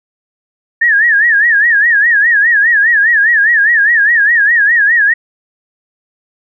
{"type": "tone with vibrato", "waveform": "sine", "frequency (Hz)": 1762, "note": "A6", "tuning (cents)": 2, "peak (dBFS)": -6, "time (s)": [0.81, 5.14], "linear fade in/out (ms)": 10, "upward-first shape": "sine", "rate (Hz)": 4.9, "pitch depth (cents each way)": 150, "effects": []}